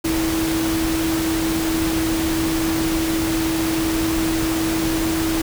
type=tone in noise; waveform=sine; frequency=324 Hz; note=E4; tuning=30 cents flat; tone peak=-19 dBFS; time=0.04-5.42 s; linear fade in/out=10 ms; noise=pink; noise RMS=-25 dBFS; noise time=0.04-5.42 s; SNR=+3 dB; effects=none